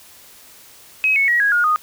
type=tone with pitch steps; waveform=sine; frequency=2548 / 2205 / 1908.8 / 1652.2 / 1430 / 1237.7 Hz; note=D#7 / C#7 / A#6 / G#6 / F6 / D#6; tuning=+41 / -10 / +41 / -9 / +41 / -9 cents; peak=-13 dBFS; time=1.04-1.76 s; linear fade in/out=0 ms; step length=120 ms; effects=white hiss -45 dBFS RMS until 1.82 s